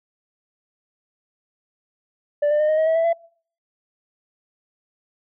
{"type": "tone with pitch steps", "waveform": "sine", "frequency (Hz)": [586, 597.6, 609.5, 621.6, 633.9, 646.5, 659.3, 672.4], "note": ["D5", "D5", "D#5", "D#5", "D#5", "E5", "E5", "E5"], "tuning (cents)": [-4, 30, -36, -2, 32, -34, 0, 34], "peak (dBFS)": -13, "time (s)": [2.42, 3.132], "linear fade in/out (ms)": 10, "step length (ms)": 89, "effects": ["noise-tail reverb RT60 0.5 s tail -25 dB re dry", "tanh soft clip ceiling -15 dBFS"]}